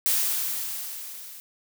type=noise with level ramp; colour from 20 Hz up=blue; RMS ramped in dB=-22 to -43 dBFS; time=0.06-1.4 s; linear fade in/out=0 ms; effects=none